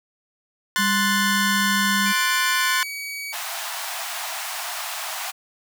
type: chord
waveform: sawtooth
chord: F# diminished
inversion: second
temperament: equal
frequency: 1046.5 / 1480 / 1760 Hz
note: C6 / F#6 / A6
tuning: 0 / 0 / 0 cents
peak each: -20 dBFS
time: 0.76-2.83 s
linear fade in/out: 0 ms
type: tone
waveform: sine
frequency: 198.8 Hz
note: G3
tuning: 25 cents sharp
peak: -24 dBFS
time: 0.78-2.13 s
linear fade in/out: 20 ms
type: tone with pitch glide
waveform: sawtooth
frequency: 2349 to 2265 Hz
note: D7 to C#7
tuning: 0 to +37 cents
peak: -26 dBFS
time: 2.05-3.34 s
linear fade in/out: 20 ms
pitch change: -63 cents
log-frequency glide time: 2.57-2.87 s
type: high-pass noise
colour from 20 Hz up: pink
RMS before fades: -30 dBFS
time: 3.32-5.32 s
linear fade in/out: 20 ms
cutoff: 650 Hz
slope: 96 dB/octave
effects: none